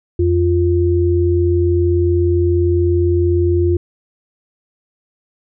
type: tone pair together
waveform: sine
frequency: 86.45 / 349.2 Hz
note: F2 / F4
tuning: -17 / 0 cents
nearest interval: 2 octaves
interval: 2417 cents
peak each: -14 dBFS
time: 0.19-3.77 s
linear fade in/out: 5 ms
effects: none